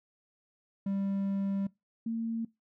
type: tone pair in turn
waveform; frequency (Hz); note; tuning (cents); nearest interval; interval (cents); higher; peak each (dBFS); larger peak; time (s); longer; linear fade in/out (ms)
triangle / sine; 196.7 / 227.6; G3 / A#3; +6 / -41; minor third; 253; second; -27 / -30; first; 0.86-1.67 / 2.06-2.45; first; 5
effects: noise-tail reverb RT60 0.2 s tail -22 dB re dry